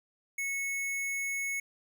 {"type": "tone", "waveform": "square", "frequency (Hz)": 2200, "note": "C#7", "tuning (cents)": -14, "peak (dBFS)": -32, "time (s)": [0.38, 1.6], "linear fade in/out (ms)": 5, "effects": []}